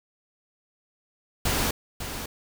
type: noise with echo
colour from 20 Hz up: pink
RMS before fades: -25 dBFS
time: 1.45-1.71 s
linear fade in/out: 5 ms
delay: 550 ms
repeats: 1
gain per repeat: -9 dB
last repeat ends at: 2.26 s
effects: none